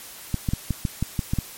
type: clicks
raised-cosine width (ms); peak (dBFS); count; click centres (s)
5; -10; 9; 0.343 / 0.488 / 0.535 / 0.707 / 0.852 / 1.026 / 1.192 / 1.335 / 1.387
effects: white hiss -41 dBFS RMS until 1.57 s + MP3 64 kbps